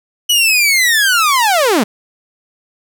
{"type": "linear sweep", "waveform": "sawtooth", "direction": "down", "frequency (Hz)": [2969, 186.6], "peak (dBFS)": -6, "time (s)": [0.29, 1.84], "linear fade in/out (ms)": 10, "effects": []}